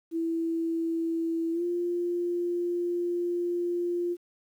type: tone with pitch glide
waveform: sine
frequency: 330.2 to 349.2 Hz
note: E4 to F4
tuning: +3 to 0 cents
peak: -26 dBFS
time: 0.11-4.17 s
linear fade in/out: 50 ms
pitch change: +97 cents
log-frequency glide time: 1.52-1.63 s
effects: 10-bit